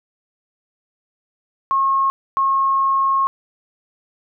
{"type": "tone bursts at uneven times", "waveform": "sine", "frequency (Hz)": 1084, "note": "C#6", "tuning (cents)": -39, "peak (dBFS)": -14, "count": 2, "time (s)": [[1.71, 2.1], [2.37, 3.27]], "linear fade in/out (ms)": 0, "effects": []}